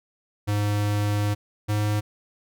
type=tone pair in turn; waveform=square; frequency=103.5 / 104.94 Hz; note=G#2 / G#2; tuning=-5 / +18 cents; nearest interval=unison; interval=23 cents; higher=second; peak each=-22 dBFS; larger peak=neither; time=0.47-1.35 / 1.68-2.01 s; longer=first; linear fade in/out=20 ms; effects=none